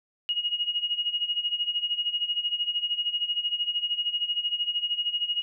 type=tone with tremolo; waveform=sine; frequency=2882 Hz; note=F#7; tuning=46 cents flat; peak=-22 dBFS; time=0.29-5.42 s; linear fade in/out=0 ms; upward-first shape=sine; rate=13 Hz; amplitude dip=80%; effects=none